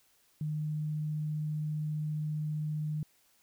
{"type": "tone", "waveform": "sine", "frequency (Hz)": 152.5, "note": "D#3", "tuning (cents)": -34, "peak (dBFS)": -31, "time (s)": [0.41, 3.03], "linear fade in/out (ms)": 2, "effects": ["white hiss -68 dBFS RMS until 3.42 s"]}